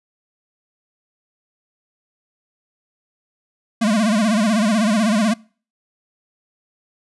square tone with vibrato, 216.3 Hz, A3, 29 cents flat, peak -15 dBFS, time 3.81-5.34 s, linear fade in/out 10 ms, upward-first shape sine, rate 16 Hz, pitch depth 130 cents each way, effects noise-tail reverb RT60 0.4 s tail -24 dB re dry + resampled to 24000 Hz

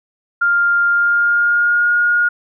sine tone with pitch glide, 1400 to 1431.1 Hz, F6 to F6, +4 to +42 cents, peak -11 dBFS, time 0.41-2.29 s, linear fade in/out 10 ms, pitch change +38 cents, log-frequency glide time 0.89-1.91 s, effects none

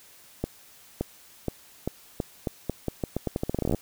accelerating click train, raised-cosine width 2 ms, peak -13 dBFS, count 24, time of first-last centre 0.44-3.747 s, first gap 570 ms, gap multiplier 0.83, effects white hiss -53 dBFS RMS until 3.81 s

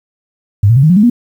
sine tone with pitch steps, 101 / 116.69 / 134.82 / 155.76 / 179.96 / 207.9 / 240.2 Hz, G#2 / A#2 / C#3 / D#3 / F#3 / G#3 / B3, -48 / +2 / -48 / +2 / -48 / +2 / -48 cents, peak -4 dBFS, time 0.63-1.099 s, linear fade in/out 5 ms, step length 67 ms, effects 7-bit

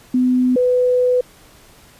sine tone pair in turn, 252.3 / 498.7 Hz, B3 / B4, +37 / +17 cents, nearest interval octave, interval 1180 cents, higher second, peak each -12 dBFS, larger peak neither, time 0.14-0.56 / 0.56-1.21 s, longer second, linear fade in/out 5 ms, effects pink hiss -47 dBFS RMS until 1.99 s + resampled to 32000 Hz

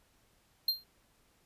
square tone with exponential decay, 4186 Hz, C8, in tune, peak -24 dBFS, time 0.68-0.84 s, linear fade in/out 5 ms, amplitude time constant 34 ms, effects pink hiss -69 dBFS RMS until 1.45 s + resampled to 32000 Hz

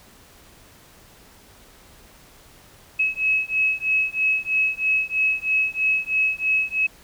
sine beating tone pair, 2569 / 2572.1 Hz, E7 / E7, -45 / -43 cents, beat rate 3.1 Hz, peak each -22 dBFS, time 2.99-6.87 s, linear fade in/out 10 ms, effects pink hiss -50 dBFS RMS until 7.03 s

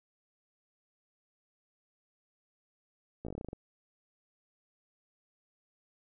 slowing click train, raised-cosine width 2 ms, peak -27 dBFS, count 11, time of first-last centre 3.25-3.531 s, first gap 16 ms, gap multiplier 1.12, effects none

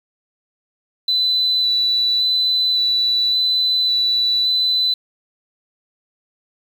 triangle tone with vibrato, 3984 Hz, B7, 14 cents sharp, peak -11 dBFS, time 1.08-4.94 s, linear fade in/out 5 ms, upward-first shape square, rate 0.89 Hz, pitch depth 10 cents each way, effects tanh soft clip ceiling -13 dBFS + 7-bit

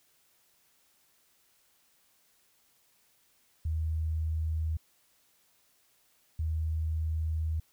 sine tone pair in turn, 79.4 / 79.4 Hz, D#2 / D#2, +36 / +36 cents, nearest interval unison, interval 0 cents, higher neither, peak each -28 dBFS, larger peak neither, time 3.65-4.77 / 6.39-7.6 s, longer second, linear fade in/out 5 ms, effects white hiss -68 dBFS RMS until 7.72 s

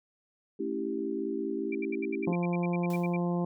sine chord, A dominant seventh, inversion none, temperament equal with one note detuned, 220 / 277.2 / 327 / 392 Hz, A3 / C#4 / E4 / G4, 0 / 0 / -14 / 0 cents, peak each -38 / -36 / -35 / -34 dBFS, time 0.59-2.33 s, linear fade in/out 10 ms
sine tone bursts, 2349 Hz, D7, in tune, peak -36 dBFS, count 15, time 1.72-3.164 s, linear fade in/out 5 ms, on 30 ms, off 71 ms
harmonic tone, 174.61 Hz, F3, in tune, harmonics 1 / 2 / 3 / 4 / 5 / 6, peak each -28 / -34 / -38 / -40 / -42 / -44 dBFS, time 2.27-3.45 s, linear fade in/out 5 ms
white noise with exponential decay, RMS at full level -46 dBFS, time 2.9-3.21 s, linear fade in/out 1 ms, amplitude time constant 67 ms
effects none

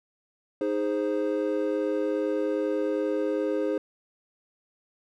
triangle chord, Ab major, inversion second, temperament equal with one note detuned, 311.1 / 413.6 / 523.3 Hz, Eb4 / Ab4 / C5, 0 / -7 / 0 cents, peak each -27 dBFS, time 0.61-3.78 s, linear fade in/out 2 ms, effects none

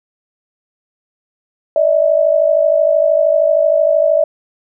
sine tone pair together, 587.3 / 640.3 Hz, D5 / D#5, 0 / +49 cents, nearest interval minor second, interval 149 cents, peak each -12 dBFS, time 1.76-4.24 s, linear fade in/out 2 ms, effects none

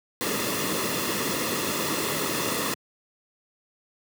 pink noise with comb filter, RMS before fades -27 dBFS, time 0.21-2.74 s, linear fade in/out 0 ms, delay 1.3 ms, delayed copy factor -0.6, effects high-pass 150 Hz 12 dB/octave

